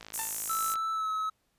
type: click train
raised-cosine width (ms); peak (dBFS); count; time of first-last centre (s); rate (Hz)
0.2; -26; 41; 0.01-0.756; 53.6
type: high-pass noise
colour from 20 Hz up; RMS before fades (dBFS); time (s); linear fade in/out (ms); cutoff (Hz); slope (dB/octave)
pink; -34; 0.13-0.75; 20; 6300; 48
type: tone with exponential decay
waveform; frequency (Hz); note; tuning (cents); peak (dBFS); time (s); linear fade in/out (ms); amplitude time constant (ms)
sawtooth; 892; A5; +23; -29; 0.19-0.43; 0; 52
type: tone with pitch glide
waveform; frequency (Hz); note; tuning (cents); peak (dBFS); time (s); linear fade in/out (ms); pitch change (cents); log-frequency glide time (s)
triangle; 1318.5 to 1286.9; E6 to E6; 0 to -42; -27; 0.49-1.3; 10; -42; 0.92-1.1
effects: pink hiss -74 dBFS RMS until 1.58 s + resampled to 32000 Hz